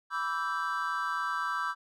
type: chord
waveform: triangle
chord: E minor seventh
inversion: second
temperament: equal with one note detuned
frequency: 987.8 / 1155.1 / 1318.5 / 1568 Hz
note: B5 / D6 / E6 / G6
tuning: 0 / -29 / 0 / 0 cents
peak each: -35 / -33 / -33 / -33 dBFS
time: 0.1-1.75 s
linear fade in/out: 50 ms
effects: none